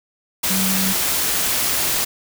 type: tone in noise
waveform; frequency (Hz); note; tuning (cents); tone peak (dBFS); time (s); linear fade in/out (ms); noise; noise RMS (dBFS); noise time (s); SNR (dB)
sine; 190.3; F#3; +49; -21; 0.5-0.93; 10; white; -20; 0.43-2.05; -4
effects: none